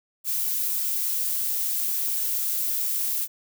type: noise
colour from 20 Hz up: violet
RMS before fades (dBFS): -26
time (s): 0.24-3.28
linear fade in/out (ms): 50
effects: none